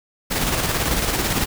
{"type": "noise with tremolo", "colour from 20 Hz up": "pink", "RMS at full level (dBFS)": -20, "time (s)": [0.3, 1.46], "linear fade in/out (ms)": 20, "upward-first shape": "square", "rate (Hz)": 18, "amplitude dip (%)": 35, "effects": []}